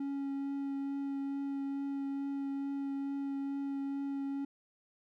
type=tone with vibrato; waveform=triangle; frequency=277.2 Hz; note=C#4; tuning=in tune; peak=-32 dBFS; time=0-4.45 s; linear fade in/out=5 ms; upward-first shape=triangle; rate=2.3 Hz; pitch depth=11 cents each way; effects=none